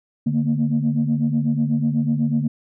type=tone cluster; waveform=sine; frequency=146.6 / 227.8 / 235.9 Hz; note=D3 / A#3 / A#3; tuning=-3 / -40 / +21 cents; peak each=-21 dBFS; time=0.26-2.48 s; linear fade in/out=10 ms; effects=tanh soft clip ceiling -10 dBFS